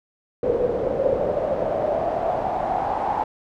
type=noise with band-pass filter sweep; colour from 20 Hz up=brown; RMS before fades=-23 dBFS; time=0.43-3.24 s; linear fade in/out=5 ms; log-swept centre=470 to 850 Hz; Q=7.1; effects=none